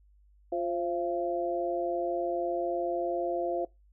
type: tone cluster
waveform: sine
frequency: 350.4 / 527 / 683 Hz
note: F4 / C5 / F5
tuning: +6 / +12 / -39 cents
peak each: -32 / -34 / -32 dBFS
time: 0.52-3.65 s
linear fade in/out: 5 ms
effects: noise-tail reverb RT60 0.2 s tail -21 dB re dry + added 50 Hz sine -58 dBFS peak until 3.92 s